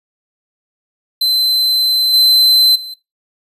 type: tone with level steps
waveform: 45% pulse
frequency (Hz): 4065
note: B7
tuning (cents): +49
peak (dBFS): -11 / -7 / -26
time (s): 1.21-2.94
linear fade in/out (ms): 5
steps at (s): 2.13 / 2.75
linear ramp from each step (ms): 10
effects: noise-tail reverb RT60 0.2 s tail -17 dB re dry + resampled to 32000 Hz